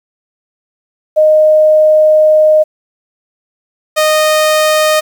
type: tone pair in turn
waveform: sine / sawtooth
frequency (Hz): 618 / 618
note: D#5 / D#5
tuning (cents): -12 / -12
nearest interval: unison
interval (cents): 0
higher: neither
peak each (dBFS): -4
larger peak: neither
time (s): 1.16-2.64 / 3.96-5.01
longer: first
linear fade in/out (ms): 20
effects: 7-bit